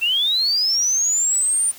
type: linear sweep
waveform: sine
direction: up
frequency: 2637 to 9230 Hz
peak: -16 dBFS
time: 0.01-1.72 s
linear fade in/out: 20 ms
effects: white hiss -42 dBFS RMS until 1.78 s